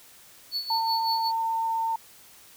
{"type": "tone with tremolo", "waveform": "triangle", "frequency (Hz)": 4435, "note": "C#8", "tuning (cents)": 0, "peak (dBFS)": -24, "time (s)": [0.51, 1.32], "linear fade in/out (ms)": 50, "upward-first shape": "sine", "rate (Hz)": 5.4, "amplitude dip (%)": 75}
{"type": "tone", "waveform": "sine", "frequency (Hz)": 904, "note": "A5", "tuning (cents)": 47, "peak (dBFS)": -24, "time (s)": [0.7, 1.96], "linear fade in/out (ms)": 5}
{"effects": ["white hiss -52 dBFS RMS until 2.56 s"]}